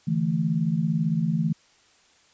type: chord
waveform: sine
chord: D suspended second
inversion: none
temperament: equal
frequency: 146.83 / 164.81 / 220 Hz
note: D3 / E3 / A3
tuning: 0 / 0 / 0 cents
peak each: -29 / -23 / -27 dBFS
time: 0.07-1.53 s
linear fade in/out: 10 ms
effects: white hiss -59 dBFS RMS until 2.33 s + resampled to 16000 Hz